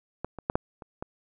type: clicks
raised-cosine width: 1 ms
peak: -17 / -24 / -11 / -9 / -28 / -20 dBFS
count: 6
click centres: 0.246 / 0.387 / 0.499 / 0.555 / 0.822 / 1.025 s
effects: none